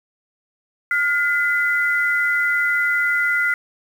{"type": "tone pair together", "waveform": "sine", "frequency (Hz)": [1423.6, 2022], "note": ["F6", "B6"], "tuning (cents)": [33, 40], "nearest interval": "tritone", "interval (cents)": 607, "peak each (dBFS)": -19, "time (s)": [0.91, 3.54], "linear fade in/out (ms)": 2, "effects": ["7-bit"]}